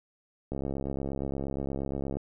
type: click train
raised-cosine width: 2 ms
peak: -20 dBFS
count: 114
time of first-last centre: 0.52-2.17 s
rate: 68.5 Hz
effects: none